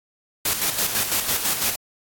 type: noise with tremolo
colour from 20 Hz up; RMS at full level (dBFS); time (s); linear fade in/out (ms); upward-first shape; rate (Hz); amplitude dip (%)
white; -21; 0.45-1.76; 5; square; 6; 50
effects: AAC 64 kbps